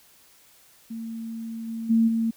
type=tone with level steps; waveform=sine; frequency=226.7 Hz; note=A#3; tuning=48 cents flat; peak=-31 / -29 / -16 / -21 dBFS; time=0.9-2.31 s; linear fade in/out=10 ms; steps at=1.67 / 1.89 / 2.07 s; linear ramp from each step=20 ms; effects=white hiss -56 dBFS RMS until 2.36 s